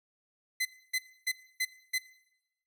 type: tone bursts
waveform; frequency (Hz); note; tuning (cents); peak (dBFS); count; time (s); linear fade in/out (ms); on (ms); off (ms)
sawtooth; 2035; C7; -49; -24; 5; 0.6-1.985; 10; 53; 280
effects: noise-tail reverb RT60 0.9 s tail -19 dB re dry